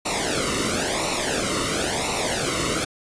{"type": "noise with flanger", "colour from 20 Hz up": "pink", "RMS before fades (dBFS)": -24, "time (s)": [0.05, 2.85], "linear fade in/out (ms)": 10, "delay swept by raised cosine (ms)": [0.61, 1.24], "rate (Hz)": 0.97, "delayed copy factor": -0.8, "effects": ["resampled to 22050 Hz"]}